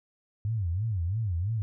sine tone with vibrato, 97.6 Hz, G2, 7 cents flat, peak -26 dBFS, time 0.45-1.62 s, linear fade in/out 0 ms, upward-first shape sine, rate 3 Hz, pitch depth 280 cents each way, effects none

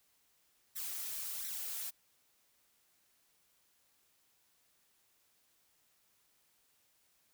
blue noise with flanger, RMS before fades -41 dBFS, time 0.75-1.91 s, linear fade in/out 20 ms, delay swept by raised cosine 0.51 to 4.71 ms, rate 1.4 Hz, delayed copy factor +0.9, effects white hiss -73 dBFS RMS until 7.33 s

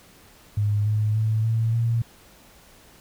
sine tone with pitch steps, 103.83 / 106.75 / 109.75 / 112.84 / 116.01 Hz, G#2 / G#2 / A2 / A2 / A#2, 0 / +48 / -4 / +44 / -8 cents, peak -19 dBFS, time 0.57-2.02 s, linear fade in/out 5 ms, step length 290 ms, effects pink hiss -52 dBFS RMS until 3 s

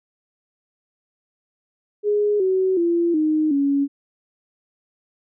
sine tone with pitch steps, 415.3 / 376.5 / 341.2 / 309.3 / 280.4 Hz, G#4 / F#4 / F4 / D#4 / C#4, 0 / +30 / -40 / -10 / +20 cents, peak -16 dBFS, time 2.03-3.88 s, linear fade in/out 50 ms, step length 370 ms, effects none

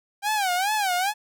sawtooth tone with vibrato, 784 Hz, G5, in tune, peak -18 dBFS, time 0.22-1.14 s, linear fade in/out 50 ms, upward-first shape sine, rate 2.4 Hz, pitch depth 170 cents each way, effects none

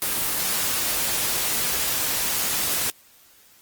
white noise, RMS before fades -24 dBFS, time 0.02-2.9 s, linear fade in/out 0 ms, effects white hiss -54 dBFS RMS until 3.61 s + Opus 24 kbps

